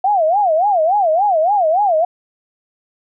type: tone with vibrato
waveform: sine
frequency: 721 Hz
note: F#5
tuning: 45 cents flat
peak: -11 dBFS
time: 0.04-2.05 s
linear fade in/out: 5 ms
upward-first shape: sine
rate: 3.5 Hz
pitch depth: 260 cents each way
effects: none